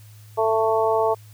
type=harmonic tone; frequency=221.8 Hz; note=A3; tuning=14 cents sharp; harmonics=2 / 3 / 4 / 5; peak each=-21 / -22 / -23 / -27 dBFS; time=0.37-1.15 s; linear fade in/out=20 ms; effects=added 106 Hz sine -43 dBFS peak until 1.33 s + white hiss -54 dBFS RMS until 1.33 s